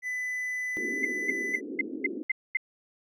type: tone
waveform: triangle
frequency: 2000 Hz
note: B6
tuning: 21 cents sharp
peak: -28 dBFS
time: 0.02-1.61 s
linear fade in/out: 50 ms
type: band-pass noise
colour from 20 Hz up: white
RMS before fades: -37 dBFS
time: 0.77-2.23 s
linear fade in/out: 0 ms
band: 240 to 410 Hz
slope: 48 dB/octave
type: tone bursts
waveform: sine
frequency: 2078 Hz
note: C7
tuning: 12 cents flat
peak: -22 dBFS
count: 7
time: 1.03-2.571 s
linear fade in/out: 5 ms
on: 23 ms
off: 230 ms
effects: none